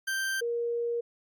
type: tone pair in turn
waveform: 40% pulse / sine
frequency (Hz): 1568 / 471.4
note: G6 / A#4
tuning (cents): 0 / +19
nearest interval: octave + major sixth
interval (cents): 2081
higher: first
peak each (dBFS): -27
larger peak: neither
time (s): 0.07-0.41 / 0.41-1.01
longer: second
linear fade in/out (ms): 10
effects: MP3 96 kbps